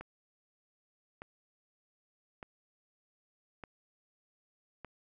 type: click train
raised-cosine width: 0.5 ms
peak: -29 dBFS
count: 5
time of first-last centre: 0.01-4.847 s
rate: 0.827 Hz
effects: none